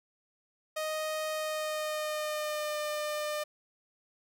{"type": "tone with pitch glide", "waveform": "sawtooth", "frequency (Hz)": [622.3, 601.4], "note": ["D#5", "D5"], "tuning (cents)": [0, 41], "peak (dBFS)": -28, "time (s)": [0.76, 3.44], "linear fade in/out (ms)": 10, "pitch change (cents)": -59, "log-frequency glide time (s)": [1.3, 2.79], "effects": []}